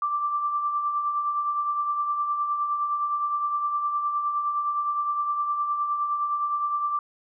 sine tone with tremolo, 1174.7 Hz, D6, in tune, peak -21 dBFS, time 0.02-6.99 s, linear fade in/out 2 ms, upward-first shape triangle, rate 9.7 Hz, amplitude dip 50%, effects none

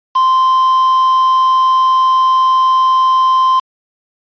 triangle tone with quantisation, 1041 Hz, C6, 9 cents flat, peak -6 dBFS, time 0.15-3.6 s, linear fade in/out 10 ms, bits 4, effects resampled to 11025 Hz

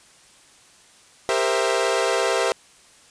sawtooth chord, C dominant seventh, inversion second, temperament equal with one note detuned, 397 / 466.2 / 523.3 / 659.3 Hz, G4 / Bb4 / C5 / E5, +22 / 0 / 0 / 0 cents, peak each -21 dBFS, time 1.29-2.52 s, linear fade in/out 0 ms, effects white hiss -52 dBFS RMS until 3.1 s + resampled to 22050 Hz

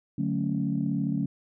sine chord, D major seventh, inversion none, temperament equal, 146.83 / 185 / 220 / 277.2 Hz, D3 / F#3 / A3 / C#4, 0 / 0 / 0 / 0 cents, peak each -30 dBFS, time 0.18-1.26 s, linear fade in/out 5 ms, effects tanh soft clip ceiling -15 dBFS

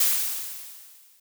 blue noise with exponential decay, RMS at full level -19 dBFS, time 0-1.2 s, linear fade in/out 5 ms, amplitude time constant 260 ms, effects none

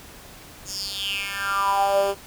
10% pulse tone with high-pass filter sweep, 198.4 Hz, G3, 21 cents sharp, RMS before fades -24 dBFS, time 0.65-2.15 s, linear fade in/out 50 ms, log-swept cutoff 6500 to 430 Hz, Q 6.6, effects pink hiss -44 dBFS RMS until 2.26 s

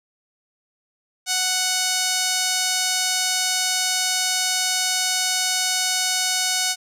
sawtooth tone with band-pass filter, 740 Hz, F#5, in tune, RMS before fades -22 dBFS, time 1.26-6.76 s, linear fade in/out 50 ms, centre 6200 Hz, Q 1.2, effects none

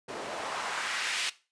white noise with band-pass filter sweep, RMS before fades -34 dBFS, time 0.08-1.3 s, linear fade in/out 10 ms, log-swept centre 420 to 2900 Hz, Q 1.2, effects noise-tail reverb RT60 0.3 s tail -17 dB re dry + resampled to 22050 Hz

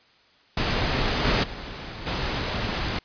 pink noise with level steps, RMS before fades -24 / -21 / -36 / -27 dBFS, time 0.57-2.99 s, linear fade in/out 5 ms, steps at 1.24 / 1.43 / 2.06 s, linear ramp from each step 10 ms, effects white hiss -58 dBFS RMS until 3.04 s + resampled to 11025 Hz

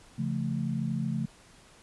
sine chord, Db augmented, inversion none, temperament equal with one note detuned, 138.59 / 171.32 / 220 Hz, Db3 / F3 / A3, 0 / -33 / 0 cents, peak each -32 / -33 / -32 dBFS, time 0.18-1.26 s, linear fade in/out 10 ms, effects pink hiss -56 dBFS RMS until 1.82 s + resampled to 24000 Hz

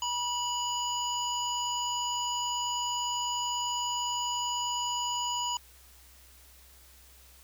harmonic tone with a mistuned harmonic, 981 Hz, B5, 12 cents flat, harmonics 1 / 3 / 5 / 7, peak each -32 / -34 / -42 / -36 dBFS, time 0.02-5.57 s, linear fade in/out 2 ms, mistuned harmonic 1, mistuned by -23 cents, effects added 64 Hz sine -57 dBFS peak until 7.43 s + white hiss -57 dBFS RMS until 7.43 s

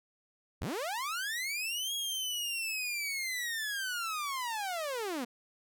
sawtooth linear two-way sweep, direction up then down, 38.98 to 3322 to 225.6 Hz, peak -30 dBFS, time 0.61-5.25 s, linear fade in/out 10 ms, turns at 1.94 s, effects none

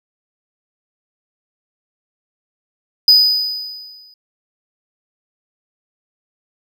triangle tone with exponential decay, 4978 Hz, D#8, in tune, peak -3 dBFS, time 3.08-4.14 s, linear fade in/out 2 ms, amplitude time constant 230 ms, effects none

